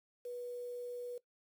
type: tone with quantisation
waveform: sine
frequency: 487.8 Hz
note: B4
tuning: 21 cents flat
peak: -40 dBFS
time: 0.25-1.18 s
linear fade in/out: 5 ms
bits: 10
effects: noise-tail reverb RT60 0.1 s tail -18 dB re dry